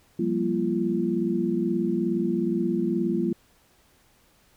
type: tone cluster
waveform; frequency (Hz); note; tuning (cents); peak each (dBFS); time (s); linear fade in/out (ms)
sine; 177.5 / 199.8 / 236.6 / 342.1; F3 / G3 / A#3 / F4; +28 / +33 / +26 / -36; -30 / -28 / -28 / -26; 0.19-3.33; 5
effects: pink hiss -61 dBFS RMS until 4.56 s